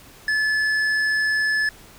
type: tone with hard clipping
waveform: sine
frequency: 1727 Hz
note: A6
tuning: 33 cents flat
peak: -20 dBFS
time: 0.28-1.69 s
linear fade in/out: 2 ms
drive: 7 dB
effects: pink hiss -47 dBFS RMS until 1.98 s